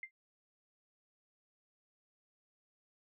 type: tone with exponential decay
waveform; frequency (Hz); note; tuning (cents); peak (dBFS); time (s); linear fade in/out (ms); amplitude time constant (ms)
sine; 2093; C7; 0; -37; 0.03-0.11; 2; 16
effects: none

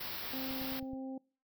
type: band-stop noise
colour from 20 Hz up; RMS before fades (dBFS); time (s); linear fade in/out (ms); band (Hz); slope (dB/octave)
white; -41; 0-0.8; 10; 5400 to 13000; 96
type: harmonic tone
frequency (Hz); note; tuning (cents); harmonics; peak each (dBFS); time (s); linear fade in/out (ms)
264; C4; +16; 1 / 2 / 3; -39 / -48 / -52; 0.33-1.18; 5
type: click train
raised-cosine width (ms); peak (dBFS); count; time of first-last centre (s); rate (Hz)
5; -37; 5; 0.51-0.934; 9.44
effects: noise-tail reverb RT60 0.4 s tail -25 dB re dry

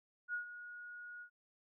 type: tone with ADSR envelope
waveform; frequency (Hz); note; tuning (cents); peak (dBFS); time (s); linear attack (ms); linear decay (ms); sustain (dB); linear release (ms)
sine; 1447; F#6; -39; -35; 0.28-1.3; 57; 110; -12; 86
effects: none

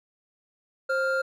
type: tone pair together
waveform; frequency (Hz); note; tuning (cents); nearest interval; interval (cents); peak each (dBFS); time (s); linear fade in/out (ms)
triangle; 529.5 / 1396.9; C5 / F6; +21 / 0; octave + perfect fourth; 1679; -24; 0.89-1.22; 10
effects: none

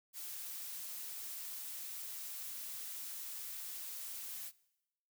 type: noise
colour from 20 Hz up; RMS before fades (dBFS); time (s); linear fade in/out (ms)
blue; -45; 0.13-4.52; 50
effects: noise-tail reverb RT60 0.9 s tail -21 dB re dry

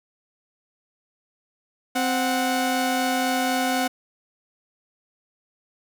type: tone pair together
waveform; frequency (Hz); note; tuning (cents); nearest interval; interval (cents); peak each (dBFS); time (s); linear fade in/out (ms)
sawtooth; 259.9 / 735.7; C4 / F#5; -11 / -10; octave + tritone; 1801; -20; 1.95-3.88; 10
effects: none

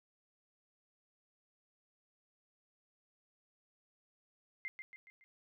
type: tone with echo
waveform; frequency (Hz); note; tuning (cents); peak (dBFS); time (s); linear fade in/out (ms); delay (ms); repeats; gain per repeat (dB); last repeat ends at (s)
sine; 2093; C7; 0; -38; 4.65-4.68; 0; 140; 4; -6; 5.24
effects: none

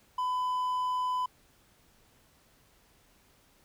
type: tone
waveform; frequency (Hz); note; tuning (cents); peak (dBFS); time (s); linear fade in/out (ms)
triangle; 1004; B5; +28; -26; 0.18-1.26; 5
effects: pink hiss -64 dBFS RMS until 3.64 s

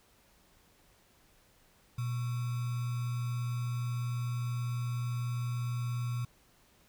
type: tone with sample-and-hold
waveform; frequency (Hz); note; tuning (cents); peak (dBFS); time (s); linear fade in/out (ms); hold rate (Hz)
sine; 120.8; B2; -38; -31; 1.98-6.25; 5; 1225
effects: pink hiss -65 dBFS RMS until 6.88 s

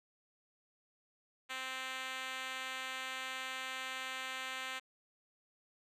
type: tone with band-pass filter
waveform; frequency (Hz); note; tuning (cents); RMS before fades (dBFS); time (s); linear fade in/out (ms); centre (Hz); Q
5% pulse; 260.7; C4; -6; -42; 1.49-4.8; 20; 2700; 0.53
effects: none

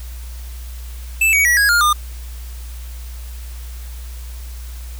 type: tone with pitch steps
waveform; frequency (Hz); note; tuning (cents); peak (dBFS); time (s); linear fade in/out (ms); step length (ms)
square; 2637 / 2256 / 1930.4 / 1651.6 / 1413.1 / 1209.1; E7 / C#7 / B6 / G#6 / F6 / D#6; 0 / +30 / -40 / -10 / +20 / -50; -12; 1.21-1.93; 5; 120
effects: added 60 Hz sine -28 dBFS peak until 4.99 s + white hiss -42 dBFS RMS until 4.99 s

